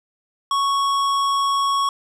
sine tone with hard clipping, 1108.7 Hz, C#6, in tune, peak -19 dBFS, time 0.51-1.89 s, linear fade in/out 2 ms, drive 13 dB, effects none

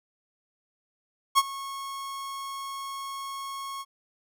45% pulse tone with ADSR envelope, 1095 Hz, C#6, 22 cents flat, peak -15 dBFS, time 1.35-3.85 s, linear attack 31 ms, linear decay 39 ms, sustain -19 dB, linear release 42 ms, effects none

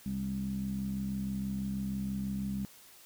15% pulse tone with low-pass filter, 66.2 Hz, C2, 21 cents sharp, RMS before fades -35 dBFS, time 0.06-2.65 s, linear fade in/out 0 ms, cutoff 210 Hz, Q 7, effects white hiss -56 dBFS RMS until 3.05 s

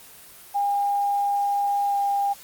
sine tone with pitch glide, 808 to 802.9 Hz, G#5 to G5, -48 to +41 cents, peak -20 dBFS, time 0.54-2.34 s, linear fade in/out 20 ms, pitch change -11 cents, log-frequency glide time 1.86-1.97 s, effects white hiss -46 dBFS RMS until 2.43 s + Opus 24 kbps

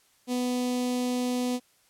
sawtooth tone with notch filter, 248.3 Hz, B3, 9 cents sharp, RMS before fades -28 dBFS, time 0.27-1.6 s, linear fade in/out 50 ms, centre 1500 Hz, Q 0.64, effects white hiss -64 dBFS RMS until 1.89 s + low-pass 12000 Hz 12 dB/octave

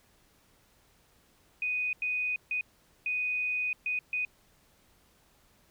sine tone bursts at uneven times, 2489 Hz, D#7, in tune, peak -28 dBFS, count 6, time 1.62-1.93 / 2.02-2.36 / 2.51-2.61 / 3.06-3.73 / 3.86-3.99 / 4.13-4.25 s, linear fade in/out 2 ms, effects pink hiss -65 dBFS RMS until 5.7 s

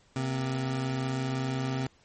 25% pulse tone pair together, 131.52 / 237.4 Hz, C3 / A#3, +9 / +32 cents, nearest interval minor seventh, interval 1023 cents, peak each -25 / -36 dBFS, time 0.16-1.87 s, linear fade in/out 2 ms, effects pink hiss -63 dBFS RMS until 2.04 s + MP3 32 kbps

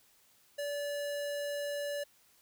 square tone, 577 Hz, D5, 31 cents flat, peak -35 dBFS, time 0.58-2.04 s, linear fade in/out 10 ms, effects white hiss -66 dBFS RMS until 2.41 s

